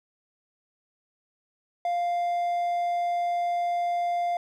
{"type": "tone", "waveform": "triangle", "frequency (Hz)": 698.5, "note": "F5", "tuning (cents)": 0, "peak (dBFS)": -22, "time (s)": [1.85, 4.37], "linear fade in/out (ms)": 2, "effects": []}